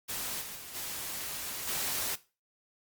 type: noise with level steps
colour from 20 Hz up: white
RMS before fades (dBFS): -36 / -42 / -45 / -38 / -33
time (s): 0.08-2.16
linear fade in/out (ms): 20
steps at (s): 0.4 / 0.55 / 0.74 / 1.67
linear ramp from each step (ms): 20
effects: noise-tail reverb RT60 0.3 s tail -17 dB re dry + Opus 48 kbps